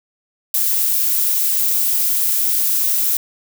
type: noise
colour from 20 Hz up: violet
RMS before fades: -17 dBFS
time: 0.54-3.17 s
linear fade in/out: 2 ms
effects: none